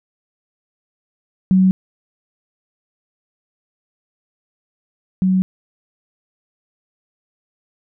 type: tone pair in turn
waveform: sine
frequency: 187.7 / 187.04 Hz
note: F#3 / F#3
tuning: +25 / +19 cents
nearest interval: unison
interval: 6 cents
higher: first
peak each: -9 / -12 dBFS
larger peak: first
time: 1.51-1.71 / 5.22-5.42 s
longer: neither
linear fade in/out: 0 ms
effects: none